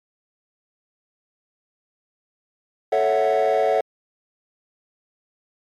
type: chord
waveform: triangle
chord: F# minor seventh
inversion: first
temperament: equal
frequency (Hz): 440 / 554.4 / 659.3 / 740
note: A4 / C#5 / E5 / F#5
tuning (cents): 0 / 0 / 0 / 0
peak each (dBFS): -19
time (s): 2.92-3.81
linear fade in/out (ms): 5
effects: tanh soft clip ceiling -10 dBFS + MP3 96 kbps